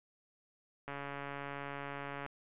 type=click train; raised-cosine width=0.5 ms; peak=-27 dBFS; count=196; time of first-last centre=0.88-2.263 s; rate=141 Hz; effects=resampled to 8000 Hz